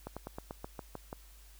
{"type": "slowing click train", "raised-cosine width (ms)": 1, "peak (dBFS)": -26, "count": 9, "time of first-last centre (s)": [0.07, 1.129], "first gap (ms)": 96, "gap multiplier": 1.09, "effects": ["added 50 Hz sine -54 dBFS peak until 1.59 s", "white hiss -61 dBFS RMS until 1.59 s"]}